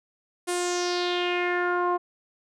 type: tone with low-pass filter sweep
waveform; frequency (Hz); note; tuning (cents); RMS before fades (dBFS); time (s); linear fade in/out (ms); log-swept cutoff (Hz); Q
sawtooth; 354.6; F4; +26; -26; 0.47-1.98; 20; 9900 to 940; 3.7
effects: none